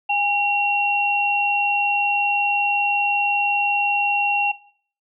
sine tone pair together, 814.6 / 2740 Hz, G#5 / F7, -34 / -34 cents, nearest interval octave + major sixth, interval 2100 cents, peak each -20 dBFS, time 0.09-4.52 s, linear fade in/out 10 ms, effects noise-tail reverb RT60 0.5 s tail -17 dB re dry

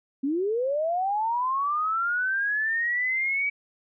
sine linear sweep, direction up, 260 to 2286 Hz, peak -23 dBFS, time 0.23-3.5 s, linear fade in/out 10 ms, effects none

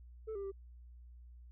sine tone with pitch steps, 438.4 / 397 / 391.3 Hz, A4 / G4 / G4, -6 / +22 / -3 cents, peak -36 dBFS, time 0.27-0.519 s, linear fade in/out 20 ms, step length 83 ms, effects tanh soft clip ceiling -38 dBFS + added 60 Hz sine -52 dBFS peak until 1.51 s

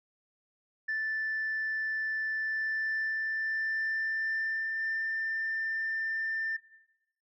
sine tone with pitch glide, 1760 to 1788.7 Hz, A6 to A6, 0 to +28 cents, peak -28 dBFS, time 0.88-6.57 s, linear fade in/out 10 ms, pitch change +28 cents, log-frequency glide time 2.35-4.97 s, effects noise-tail reverb RT60 1.0 s tail -19 dB re dry + tanh soft clip ceiling -26 dBFS

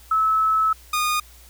sine / sawtooth tone pair in turn, 1300 / 1227 Hz, E6 / D#6, -24 / -25 cents, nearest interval minor second, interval 101 cents, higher first, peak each -16 dBFS, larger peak neither, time 0.11-0.73 / 0.93-1.2 s, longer first, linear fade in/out 5 ms, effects added 60 Hz sine -47 dBFS peak until 1.49 s + white hiss -50 dBFS RMS until 1.49 s

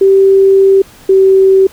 sine tone pair in turn, 388.4 / 383.9 Hz, G4 / G4, -16 / -36 cents, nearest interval unison, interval 20 cents, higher first, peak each -3 dBFS, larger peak neither, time 0.01-0.82 / 1.09-1.67 s, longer first, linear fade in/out 5 ms, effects pink hiss -39 dBFS RMS until 1.72 s

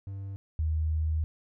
triangle / sine tone pair in turn, 98 / 78.48 Hz, G2 / D#2, 0 / +15 cents, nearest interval major third, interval 385 cents, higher first, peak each -33 / -25 dBFS, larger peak second, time 0.07-0.36 / 0.59-1.24 s, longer second, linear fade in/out 0 ms, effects none

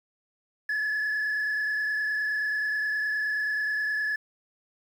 sine tone with frequency modulation, 1713 Hz, A6, 47 cents flat, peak -23 dBFS, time 0.69-4.16 s, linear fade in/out 5 ms, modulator 29.5 Hz, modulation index 1.1, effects tanh soft clip ceiling -24 dBFS + 9-bit

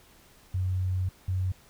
sine tone pair in turn, 92.5 / 92.91 Hz, F#2 / F#2, 0 / +8 cents, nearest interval unison, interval 8 cents, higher second, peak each -25 dBFS, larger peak neither, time 0.54-1.09 / 1.28-1.52 s, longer first, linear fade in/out 5 ms, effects pink hiss -57 dBFS RMS until 1.69 s

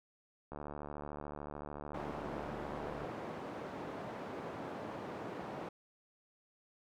click train, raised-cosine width 1 ms, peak -30 dBFS, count 187, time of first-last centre 0.52-3.047 s, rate 73.6 Hz
white band-pass noise, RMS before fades -44 dBFS, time 1.94-5.69 s, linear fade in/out 5 ms, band 130 to 740 Hz, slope 12 dB/octave
effects none

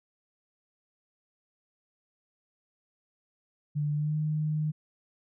sine tone with pitch glide, 147.9 to 153.29 Hz, D3 to D#3, +13 to -25 cents, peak -26 dBFS, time 3.75-4.72 s, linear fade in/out 20 ms, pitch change +62 cents, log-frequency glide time 3.94-4.16 s, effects none

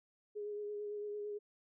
sine tone with vibrato, 415.3 Hz, G#4, in tune, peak -39 dBFS, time 0.35-1.39 s, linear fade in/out 20 ms, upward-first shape sine, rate 8.9 Hz, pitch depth 20 cents each way, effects none

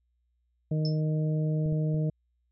harmonic tone, 154.9 Hz, D#3, 7 cents flat, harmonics 1 / 2 / 3 / 4, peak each -25 / -37 / -38 / -40 dBFS, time 0.71-2.1 s, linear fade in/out 5 ms
sine tone with exponential decay, 5274 Hz, E8, in tune, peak -31 dBFS, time 0.85-1.01 s, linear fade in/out 1 ms, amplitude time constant 33 ms
clicks, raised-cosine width 5 ms, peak -28 / -27 / -31 dBFS, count 3, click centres 1.659 / 1.726 / 1.945 s
effects added 60 Hz sine -70 dBFS peak until 2.51 s

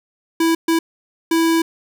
square tone bursts at uneven times, 329 Hz, E4, 3 cents flat, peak -14 dBFS, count 3, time 0.4-0.55 / 0.68-0.79 / 1.31-1.62 s, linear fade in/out 5 ms, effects none

